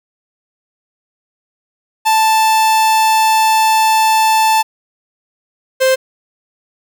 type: tone pair in turn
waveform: 45% pulse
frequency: 880 / 523.3 Hz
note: A5 / C5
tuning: 0 / 0 cents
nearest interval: major sixth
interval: 900 cents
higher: first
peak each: -9 dBFS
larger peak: neither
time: 2.05-4.63 / 5.8-5.96 s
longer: first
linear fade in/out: 20 ms
effects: none